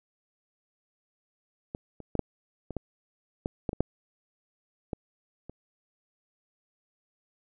clicks, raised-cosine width 2 ms, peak -21 / -29 / -15 / -11 / -23 / -18 / -16 / -15 / -21 / -10 / -18 / -28 dBFS, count 12, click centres 1.749 / 2.003 / 2.153 / 2.193 / 2.707 / 2.767 / 3.459 / 3.692 / 3.731 / 3.806 / 4.932 / 5.496 s, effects none

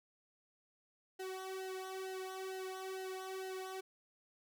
sawtooth tone with flanger, 377.7 Hz, F#4, 36 cents sharp, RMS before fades -44 dBFS, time 1.19-3.81 s, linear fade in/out 10 ms, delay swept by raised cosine 0.84 to 2.24 ms, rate 2.2 Hz, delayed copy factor -0.95, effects none

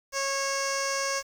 15% pulse tone with low-pass filter, 548 Hz, C#5, 20 cents flat, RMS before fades -29 dBFS, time 0.12-1.23 s, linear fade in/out 50 ms, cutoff 6700 Hz, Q 5, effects 8-bit

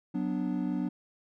triangle chord, B minor, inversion second, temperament equal, 185 / 246.9 / 293.7 Hz, F#3 / B3 / D4, 0 / 0 / 0 cents, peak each -31 dBFS, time 0.14-0.89 s, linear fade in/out 10 ms, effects none

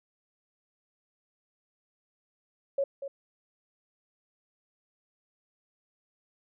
sine tone with echo, 553 Hz, C#5, 4 cents flat, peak -24 dBFS, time 2.78-2.84 s, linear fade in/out 5 ms, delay 240 ms, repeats 1, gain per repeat -10 dB, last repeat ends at 3.08 s, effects none

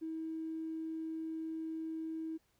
triangle tone with tanh clipping, 321.2 Hz, E4, 45 cents flat, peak -37 dBFS, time 0.01-2.38 s, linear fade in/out 20 ms, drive 2 dB, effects pink hiss -75 dBFS RMS until 2.59 s

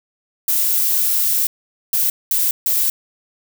violet noise bursts at uneven times, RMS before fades -17 dBFS, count 4, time 0.48-1.47 / 1.93-2.1 / 2.31-2.51 / 2.66-2.9 s, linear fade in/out 2 ms, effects none

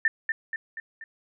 sine tone with echo, 1791 Hz, A6, 30 cents sharp, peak -18 dBFS, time 0.05-0.08 s, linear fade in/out 2 ms, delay 240 ms, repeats 4, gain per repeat -5 dB, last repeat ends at 1.04 s, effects none

